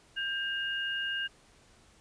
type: tone pair together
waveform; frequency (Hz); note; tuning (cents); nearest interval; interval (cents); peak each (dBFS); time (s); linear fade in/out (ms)
sine; 1592.2 / 2842; G6 / F7; +27 / +30; minor seventh; 1003; -33 / -34; 0.16-1.28; 20
effects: pink hiss -61 dBFS RMS until 2 s + resampled to 22050 Hz